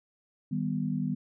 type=chord; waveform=sine; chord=Eb augmented; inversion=none; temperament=equal; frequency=155.56 / 196 / 246.9 Hz; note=Eb3 / G3 / B3; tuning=0 / 0 / 0 cents; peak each=-32 dBFS; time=0.51-1.15 s; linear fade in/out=10 ms; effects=none